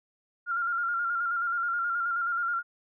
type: tone with vibrato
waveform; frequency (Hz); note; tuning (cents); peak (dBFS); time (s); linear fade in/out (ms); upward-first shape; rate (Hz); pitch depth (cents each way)
sine; 1393; F6; -5; -26; 0.46-2.63; 50; square; 9.4; 35
effects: none